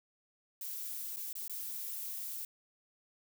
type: noise with dropouts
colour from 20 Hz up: violet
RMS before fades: -41 dBFS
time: 0.61-2.45 s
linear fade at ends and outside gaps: 2 ms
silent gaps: 1.162-1.168 / 1.329-1.353 / 1.48-1.496 s
effects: none